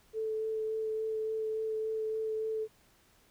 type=tone with vibrato; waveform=sine; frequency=438.4 Hz; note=A4; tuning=6 cents flat; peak=-31 dBFS; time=0.13-2.68 s; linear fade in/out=50 ms; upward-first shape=sine; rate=3.5 Hz; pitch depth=10 cents each way; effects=pink hiss -65 dBFS RMS until 3.3 s